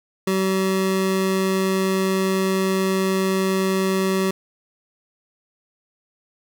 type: tone pair together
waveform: square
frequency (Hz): 190.3 / 380.6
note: F#3 / F#4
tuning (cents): +49 / +49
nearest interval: octave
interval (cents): 1200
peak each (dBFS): -22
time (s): 0.27-4.31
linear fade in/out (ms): 5
effects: none